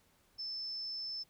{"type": "tone", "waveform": "sine", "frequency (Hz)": 5274, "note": "E8", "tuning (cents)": 0, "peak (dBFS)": -38, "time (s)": [0.38, 1.24], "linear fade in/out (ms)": 20, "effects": ["pink hiss -70 dBFS RMS until 1.29 s"]}